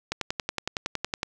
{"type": "click train", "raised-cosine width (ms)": 0.2, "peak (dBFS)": -10, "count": 13, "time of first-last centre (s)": [0.12, 1.231], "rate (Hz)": 10.8, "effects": []}